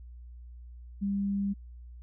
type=tone; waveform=sine; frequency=199.2 Hz; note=G3; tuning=28 cents sharp; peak=-27 dBFS; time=1.01-1.54 s; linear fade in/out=20 ms; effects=added 60 Hz sine -44 dBFS peak until 2.02 s